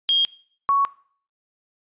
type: tone pair in turn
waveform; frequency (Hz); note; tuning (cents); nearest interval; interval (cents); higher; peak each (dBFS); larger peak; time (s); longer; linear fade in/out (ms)
sine; 3235 / 1113.8; G#7 / C#6; -46 / +8; octave + tritone; 1846; first; -15; neither; 0.09-0.25 / 0.69-0.85; neither; 0
effects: noise-tail reverb RT60 0.5 s tail -20 dB re dry + resampled to 8000 Hz